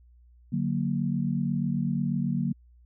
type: chord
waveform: sine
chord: D augmented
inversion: none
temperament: equal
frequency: 146.83 / 185 / 233.1 Hz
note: D3 / F#3 / A#3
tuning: 0 / 0 / 0 cents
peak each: -29 / -29 / -29 dBFS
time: 0.52-2.53 s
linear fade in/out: 10 ms
effects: added 60 Hz sine -53 dBFS peak until 2.85 s